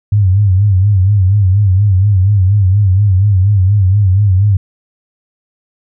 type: tone with vibrato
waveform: sine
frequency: 98 Hz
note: G2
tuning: in tune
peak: -6 dBFS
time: 0.12-4.57 s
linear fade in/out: 5 ms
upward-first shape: sine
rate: 4.2 Hz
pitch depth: 120 cents each way
effects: none